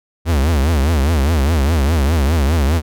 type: tone with vibrato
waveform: 45% pulse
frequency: 74.9 Hz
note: D2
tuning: 35 cents sharp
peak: -12 dBFS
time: 0.25-2.82 s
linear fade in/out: 50 ms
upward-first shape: triangle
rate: 4.9 Hz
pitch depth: 260 cents each way
effects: none